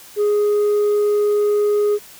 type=tone; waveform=sine; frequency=415.3 Hz; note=G#4; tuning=in tune; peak=-11 dBFS; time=0.16-1.99 s; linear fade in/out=50 ms; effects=tanh soft clip ceiling -13 dBFS + white hiss -42 dBFS RMS until 2.19 s